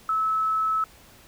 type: tone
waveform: sine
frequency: 1300 Hz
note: E6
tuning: 24 cents flat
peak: -21 dBFS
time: 0.09-0.84 s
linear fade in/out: 2 ms
effects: pink hiss -52 dBFS RMS until 1.27 s